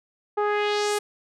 sawtooth tone with low-pass filter sweep, 415.3 Hz, G#4, in tune, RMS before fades -24 dBFS, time 0.37-0.99 s, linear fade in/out 10 ms, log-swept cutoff 990 to 11000 Hz, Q 1.8, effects none

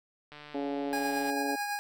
click train, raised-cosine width 0.3 ms, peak -31 dBFS, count 146, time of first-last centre 0.32-1.3 s, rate 148 Hz
harmonic tone, 141 Hz, C#3, 30 cents sharp, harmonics 2 / 3 / 4 / 5 / 6, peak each -33 / -37 / -39 / -41 / -43 dBFS, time 0.54-1.56 s, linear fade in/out 10 ms
25% pulse tone with tremolo, 821 Hz, G#5, 20 cents flat, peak -26 dBFS, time 0.93-1.79 s, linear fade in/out 0 ms, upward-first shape triangle, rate 9.1 Hz, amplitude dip 40%
effects none

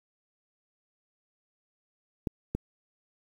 clicks, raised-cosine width 3 ms, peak -16 dBFS, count 2, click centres 2.272 / 2.55 s, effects 8-bit

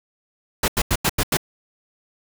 pink noise bursts, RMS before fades -19 dBFS, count 6, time 0.63-1.371 s, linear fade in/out 5 ms, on 51 ms, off 87 ms, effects none

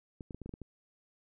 clicks, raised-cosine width 3 ms, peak -30 dBFS, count 8, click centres 0.208 / 0.308 / 0.346 / 0.417 / 0.46 / 0.493 / 0.539 / 0.617 s, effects none

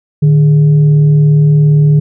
sine tone with frequency modulation, 150.2 Hz, D3, 39 cents sharp, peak -4 dBFS, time 0.22-2 s, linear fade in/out 10 ms, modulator 263 Hz, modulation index 0.24, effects none

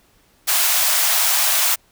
white high-pass noise, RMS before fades -17 dBFS, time 0.47-1.76 s, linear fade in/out 20 ms, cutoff 600 Hz, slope 96 dB/octave, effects pink hiss -57 dBFS RMS until 1.91 s

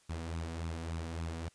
sawtooth tone with flanger, 82.41 Hz, E2, in tune, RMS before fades -39 dBFS, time 0.09-1.49 s, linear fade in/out 10 ms, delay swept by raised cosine 0.77 to 4.27 ms, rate 3.5 Hz, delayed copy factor +0.55, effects white hiss -67 dBFS RMS until 1.54 s + resampled to 22050 Hz

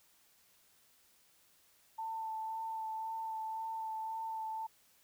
sine tone with vibrato, 888 Hz, A5, 16 cents sharp, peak -37 dBFS, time 1.98-4.67 s, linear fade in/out 10 ms, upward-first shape sine, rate 1.9 Hz, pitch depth 15 cents each way, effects white hiss -68 dBFS RMS until 5.03 s

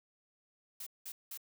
blue noise bursts, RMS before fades -44 dBFS, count 3, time 0.8-1.375 s, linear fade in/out 5 ms, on 65 ms, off 190 ms, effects none

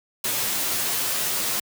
white noise with comb filter, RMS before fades -25 dBFS, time 0.24-1.6 s, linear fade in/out 5 ms, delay 12 ms, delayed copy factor -0.95, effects high-pass 80 Hz 12 dB/octave

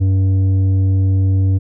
sine tone with tanh clipping, 95.6 Hz, G2, 43 cents flat, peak -12 dBFS, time 0-1.59 s, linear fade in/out 20 ms, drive 7 dB, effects none

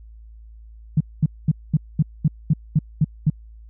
sine tone bursts, 153.2 Hz, D#3, 27 cents flat, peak -12 dBFS, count 10, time 0.97-3.3 s, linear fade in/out 5 ms, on 35 ms, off 220 ms, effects added 55 Hz sine -40 dBFS peak until 3.69 s

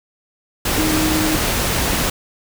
sine tone in noise, 311.8 Hz, D#4, 4 cents sharp, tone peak -18 dBFS, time 0.78-1.36 s, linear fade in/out 5 ms, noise pink, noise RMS -19 dBFS, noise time 0.65-2.1 s, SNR -2 dB, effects none

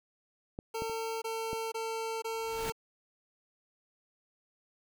clicks, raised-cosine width 2 ms, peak -25 / -25 / -33 / -25 dBFS, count 4, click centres 0.589 / 0.821 / 0.897 / 1.531 s
25% pulse tone bursts, 450 Hz, A4, 39 cents sharp, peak -30 dBFS, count 4, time 0.74-2.723 s, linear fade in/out 10 ms, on 480 ms, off 21 ms
pink noise with exponential growth, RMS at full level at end -36 dBFS, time 2.27-2.7 s, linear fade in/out 1 ms, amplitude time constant 92 ms
effects none

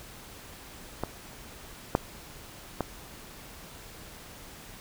clicks, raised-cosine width 1 ms, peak -15 / -7 / -13 dBFS, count 3, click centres 1.036 / 1.951 / 2.807 s, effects pink hiss -47 dBFS RMS until 4.8 s

